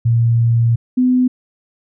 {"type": "tone pair in turn", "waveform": "sine", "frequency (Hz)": [116.54, 252.3], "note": ["A#2", "B3"], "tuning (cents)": [0, 37], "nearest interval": "octave + minor second", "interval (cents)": 1337, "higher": "second", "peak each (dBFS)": [-10, -10], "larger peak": "neither", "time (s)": [[0.05, 0.76], [0.97, 1.28]], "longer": "first", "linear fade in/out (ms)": 10, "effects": []}